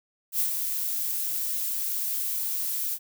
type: noise with ADSR envelope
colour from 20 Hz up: violet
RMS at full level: -24 dBFS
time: 0.32-2.99 s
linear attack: 74 ms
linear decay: 99 ms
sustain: -5 dB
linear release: 60 ms
effects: none